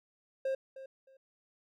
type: tone with echo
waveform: triangle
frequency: 533 Hz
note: C5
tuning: 32 cents sharp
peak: -28 dBFS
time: 0.45-0.55 s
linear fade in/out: 5 ms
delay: 310 ms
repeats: 2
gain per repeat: -14 dB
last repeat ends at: 1.17 s
effects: none